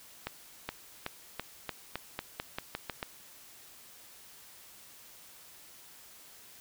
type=accelerating click train; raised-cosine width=0.3 ms; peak=-18 dBFS; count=12; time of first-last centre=0.27-3.029 s; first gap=420 ms; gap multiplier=0.89; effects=white hiss -54 dBFS RMS until 6.6 s